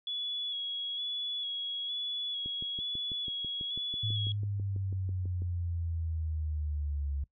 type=tone with vibrato; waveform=sine; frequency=3370 Hz; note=G#7; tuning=25 cents sharp; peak=-33 dBFS; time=0.07-4.32 s; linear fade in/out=2 ms; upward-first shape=square; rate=1.1 Hz; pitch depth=23 cents each way
type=click train; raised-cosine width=3 ms; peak=-32 dBFS; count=19; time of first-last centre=2.46-5.421 s; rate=6.08 Hz
type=exponential sweep; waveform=sine; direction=down; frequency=107.8 to 69.3 Hz; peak=-31 dBFS; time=4.03-7.24 s; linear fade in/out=5 ms
effects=noise-tail reverb RT60 0.1 s tail -20 dB re dry